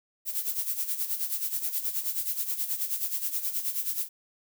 violet noise with tremolo, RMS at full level -28 dBFS, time 0.25-4.09 s, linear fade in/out 50 ms, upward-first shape sine, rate 9.4 Hz, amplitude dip 70%, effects none

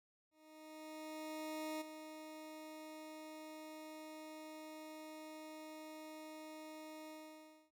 20% pulse tone with ADSR envelope, 311.1 Hz, D#4, in tune, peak -36 dBFS, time 0.31-7.71 s, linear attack 1500 ms, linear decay 14 ms, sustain -9 dB, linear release 620 ms, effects none

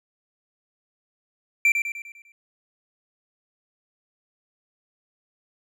triangle tone with echo, 2349 Hz, D7, in tune, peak -13 dBFS, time 1.65-1.72 s, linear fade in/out 2 ms, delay 100 ms, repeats 6, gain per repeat -6 dB, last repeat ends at 2.32 s, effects none

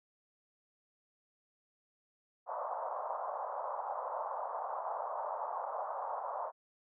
white band-pass noise, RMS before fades -39 dBFS, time 2.46-6.52 s, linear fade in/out 50 ms, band 560 to 1100 Hz, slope 48 dB/octave, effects none

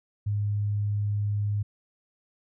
sine tone, 103.2 Hz, G#2, 10 cents flat, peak -24 dBFS, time 0.26-1.63 s, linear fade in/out 10 ms, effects none

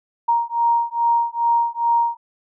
sine beating tone pair, 935 / 937.4 Hz, A#5 / A#5, +5 / +9 cents, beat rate 2.4 Hz, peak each -19 dBFS, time 0.28-2.17 s, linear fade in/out 10 ms, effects none

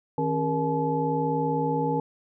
sine tone cluster, 156.3 / 272 / 410.6 / 471.3 / 858 Hz, D#3 / C#4 / G#4 / A#4 / A5, +8 / -33 / -20 / +19 / -44 cents, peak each -29 / -29 / -36 / -28 / -28 dBFS, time 0.18-2 s, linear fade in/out 2 ms, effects none

